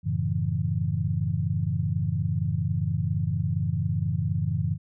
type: chord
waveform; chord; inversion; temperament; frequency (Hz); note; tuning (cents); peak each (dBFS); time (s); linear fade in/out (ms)
sine; F# minor seventh; none; equal with one note detuned; 92.5 / 110 / 140.53 / 164.81; F#2 / A2 / C#3 / E3; 0 / 0 / +24 / 0; -29; 0.03-4.78; 50
effects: none